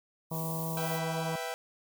violet noise, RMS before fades -40 dBFS, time 0.3-1 s, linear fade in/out 50 ms
harmonic tone, 161.9 Hz, E3, 31 cents flat, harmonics 1 / 2 / 3 / 4 / 5 / 6 / 7, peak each -34 / -47 / -43 / -43 / -47 / -43 / -49 dBFS, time 0.31-1.36 s, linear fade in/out 5 ms
sawtooth chord, E minor, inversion second, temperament equal, 493.9 / 659.3 / 784 Hz, B4 / E5 / G5, 0 / 0 / 0 cents, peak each -35 dBFS, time 0.77-1.54 s, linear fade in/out 0 ms
effects none

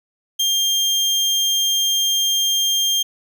30% pulse tone, 3200 Hz, G7, 35 cents sharp, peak -13 dBFS, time 0.39-3.03 s, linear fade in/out 10 ms, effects none

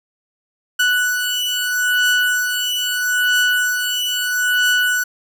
30% pulse beating tone pair, 1480 / 1480.77 Hz, F#6 / F#6, 0 / +1 cents, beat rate 0.77 Hz, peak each -16 dBFS, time 0.79-5.04 s, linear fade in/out 10 ms, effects none

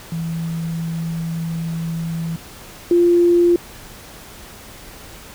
sine tone pair in turn, 165 / 347.2 Hz, E3 / F4, +2 / -10 cents, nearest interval octave + minor second, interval 1288 cents, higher second, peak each -21 / -10 dBFS, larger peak second, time 0.12-2.36 / 2.91-3.56 s, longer first, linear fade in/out 2 ms, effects pink hiss -39 dBFS RMS until 5.34 s

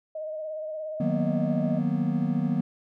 sine tone with vibrato, 622.3 Hz, D#5, in tune, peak -31 dBFS, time 0.15-1.79 s, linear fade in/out 5 ms, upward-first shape sine, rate 17 Hz, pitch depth 32 cents each way
triangle chord, B major seventh, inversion first, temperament equal, 155.56 / 185 / 233.1 / 246.9 Hz, D#3 / F#3 / A#3 / B3, 0 / 0 / 0 / 0 cents, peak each -27 dBFS, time 1-2.61 s, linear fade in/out 5 ms
effects none

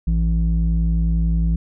square tone with low-pass filter, 55.6 Hz, A1, 19 cents sharp, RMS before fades -18 dBFS, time 0.07-1.56 s, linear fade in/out 5 ms, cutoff 150 Hz, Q 2.5, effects none

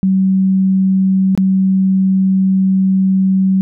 sine tone with dropouts, 190.4 Hz, F#3, 50 cents sharp, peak -9 dBFS, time 0.03-3.61 s, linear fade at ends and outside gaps 0 ms, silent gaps 1.351-1.376 s, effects none

